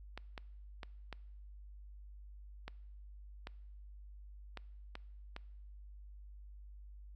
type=clicks; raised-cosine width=0.3 ms; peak=-28 dBFS; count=9; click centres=0.176 / 0.378 / 0.832 / 1.127 / 2.68 / 3.471 / 4.573 / 4.954 / 5.364 s; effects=noise-tail reverb RT60 0.9 s tail -23 dB re dry + added 50 Hz sine -50 dBFS peak until 7.15 s